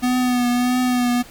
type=tone with vibrato; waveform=square; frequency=247.5 Hz; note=B3; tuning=4 cents sharp; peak=-17 dBFS; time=0.02-1.23 s; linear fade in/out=20 ms; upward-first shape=triangle; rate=1.6 Hz; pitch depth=36 cents each way; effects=pink hiss -43 dBFS RMS until 1.3 s